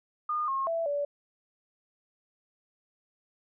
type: tone with pitch steps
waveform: sine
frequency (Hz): 1219 / 1078 / 664 / 576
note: D#6 / C#6 / E5 / D5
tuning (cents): -36 / -49 / +12 / -34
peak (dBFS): -27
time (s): 0.29-1.05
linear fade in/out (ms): 5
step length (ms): 190
effects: none